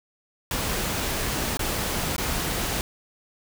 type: noise with dropouts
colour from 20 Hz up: pink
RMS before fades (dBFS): -27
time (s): 0.51-2.81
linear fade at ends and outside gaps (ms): 1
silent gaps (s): 1.571-1.593 / 2.164-2.181
effects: none